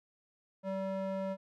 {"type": "tone with band-pass filter", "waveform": "square", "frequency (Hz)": 192.3, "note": "G3", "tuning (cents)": -33, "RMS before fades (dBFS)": -36, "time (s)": [0.63, 1.37], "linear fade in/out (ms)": 50, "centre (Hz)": 540, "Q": 1.5, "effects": []}